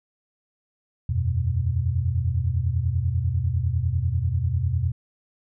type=chord; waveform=sine; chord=E suspended second; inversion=none; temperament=equal; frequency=82.41 / 92.5 / 123.47 Hz; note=E2 / F#2 / B2; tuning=0 / 0 / 0 cents; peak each=-25 dBFS; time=1.09-4.92 s; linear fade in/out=5 ms; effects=none